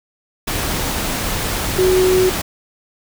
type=tone in noise; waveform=sine; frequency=370.8 Hz; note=F#4; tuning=4 cents sharp; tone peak=-11 dBFS; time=1.78-2.3 s; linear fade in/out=10 ms; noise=pink; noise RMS=-21 dBFS; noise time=0.47-2.42 s; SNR=+7 dB; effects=none